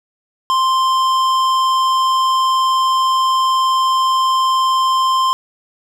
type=tone with tanh clipping; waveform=sine; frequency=1046.5 Hz; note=C6; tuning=in tune; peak=-14 dBFS; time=0.5-5.33 s; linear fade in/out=0 ms; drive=14 dB; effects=none